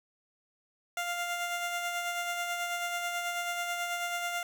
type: tone with tremolo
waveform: 15% pulse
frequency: 698.5 Hz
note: F5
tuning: in tune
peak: -24 dBFS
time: 0.97-4.43 s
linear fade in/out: 2 ms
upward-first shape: sine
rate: 9.2 Hz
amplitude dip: 35%
effects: none